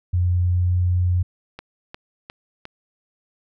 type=tone with pitch glide; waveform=sine; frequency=89 to 89.57 Hz; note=F2 to F2; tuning=+33 to +44 cents; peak=-16 dBFS; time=0.13-1.23 s; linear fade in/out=10 ms; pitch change=+11 cents; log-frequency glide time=0.44-0.73 s
type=click train; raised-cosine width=0.3 ms; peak=-19 dBFS; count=4; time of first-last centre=1.59-2.654 s; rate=2.82 Hz
effects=none